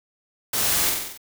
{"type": "noise with echo", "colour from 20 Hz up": "white", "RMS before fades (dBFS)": -24, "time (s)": [0.53, 0.9], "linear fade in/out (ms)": 5, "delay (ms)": 46, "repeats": 6, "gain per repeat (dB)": -3, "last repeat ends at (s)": 1.176, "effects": []}